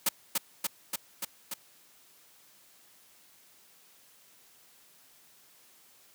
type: noise with echo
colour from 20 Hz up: white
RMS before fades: -26 dBFS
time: 0.06-0.09 s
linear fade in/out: 5 ms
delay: 290 ms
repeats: 5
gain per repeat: -2 dB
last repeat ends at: 1.54 s
effects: white hiss -60 dBFS RMS until 6.14 s + high-pass 100 Hz 12 dB/octave